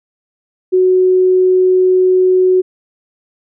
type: tone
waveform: sine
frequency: 369.8 Hz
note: F#4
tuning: 1 cent flat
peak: -7 dBFS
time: 0.72-2.62 s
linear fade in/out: 20 ms
effects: none